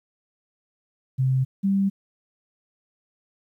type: tone pair in turn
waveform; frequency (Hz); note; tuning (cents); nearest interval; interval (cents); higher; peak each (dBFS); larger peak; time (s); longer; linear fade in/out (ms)
sine; 131 / 196.07; C3 / G3; +2 / +1; perfect fifth; 699; second; -18; neither; 1.18-1.45 / 1.63-1.9; neither; 20
effects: 10-bit